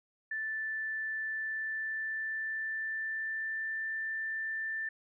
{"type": "tone with pitch glide", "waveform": "sine", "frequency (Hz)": [1760, 1776.3], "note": ["A6", "A6"], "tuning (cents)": [0, 16], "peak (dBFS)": -33, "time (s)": [0.31, 4.89], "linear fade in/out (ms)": 5, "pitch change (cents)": 16, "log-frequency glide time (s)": [1.27, 3.88], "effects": []}